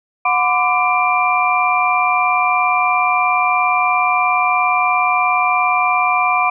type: tone cluster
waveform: sine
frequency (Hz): 729 / 1013 / 1170 / 2374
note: F#5 / B5 / D6 / D7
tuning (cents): -26 / +44 / -7 / +18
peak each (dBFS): -18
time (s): 0.25-6.5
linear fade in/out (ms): 5
effects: none